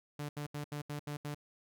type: tone bursts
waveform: sawtooth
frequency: 146.83 Hz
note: D3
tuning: in tune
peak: -34 dBFS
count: 7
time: 0.19-1.346 s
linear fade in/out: 5 ms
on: 100 ms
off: 76 ms
effects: none